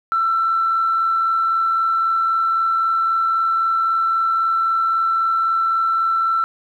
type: tone with amplitude modulation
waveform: sine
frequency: 1339 Hz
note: E6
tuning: 27 cents sharp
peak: -13 dBFS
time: 0.12-6.44 s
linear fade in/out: 0 ms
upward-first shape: sine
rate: 83.8 Hz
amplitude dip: 30%
effects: tanh soft clip ceiling -10 dBFS + 9-bit